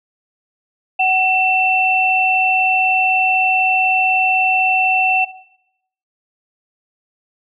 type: tone pair together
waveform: sine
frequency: 751.2 / 2684 Hz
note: F#5 / E7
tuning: +26 / +31 cents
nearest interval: octave + minor seventh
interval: 2205 cents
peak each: -15 dBFS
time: 0.99-5.25 s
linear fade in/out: 10 ms
effects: noise-tail reverb RT60 0.8 s tail -17 dB re dry